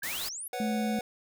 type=exponential sweep; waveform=sine; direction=up; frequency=1585 to 11930 Hz; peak=-36 dBFS; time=0.02-0.48 s; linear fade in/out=5 ms
type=noise; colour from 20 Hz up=white; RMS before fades=-36 dBFS; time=0.03-0.29 s; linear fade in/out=5 ms
type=chord; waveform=square; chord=B suspended second; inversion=none; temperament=equal; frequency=493.9 / 554.4 / 740 Hz; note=B4 / C#5 / F#5; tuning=0 / 0 / 0 cents; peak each=-38 / -42 / -36 dBFS; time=0.53-1.01 s; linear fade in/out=2 ms
type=tone; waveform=sine; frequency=217 Hz; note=A3; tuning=24 cents flat; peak=-28 dBFS; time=0.6-0.99 s; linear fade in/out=2 ms
effects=none